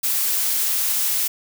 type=noise; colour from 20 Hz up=blue; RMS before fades=-21 dBFS; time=0.03-1.28 s; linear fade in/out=10 ms; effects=none